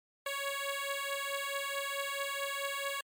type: beating tone pair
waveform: 10% pulse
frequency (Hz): 554.4 / 559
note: C#5 / C#5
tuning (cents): 0 / +14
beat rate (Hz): 4.6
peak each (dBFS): -29 / -29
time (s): 0.26-3.01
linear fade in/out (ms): 5
effects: MP3 96 kbps